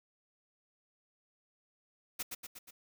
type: noise with echo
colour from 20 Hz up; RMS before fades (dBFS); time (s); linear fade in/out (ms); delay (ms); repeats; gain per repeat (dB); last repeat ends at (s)
white; -37; 2.19-2.23; 10; 120; 4; -4; 2.71
effects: none